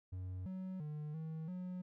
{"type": "tone with pitch steps", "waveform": "triangle", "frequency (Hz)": [92.2, 187, 150.7, 159.3, 181.9], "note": ["F#2", "F#3", "D3", "D#3", "F#3"], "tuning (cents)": [-6, 19, 45, 41, -29], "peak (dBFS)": -39, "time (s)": [0.12, 1.82], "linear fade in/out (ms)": 10, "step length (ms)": 340, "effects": []}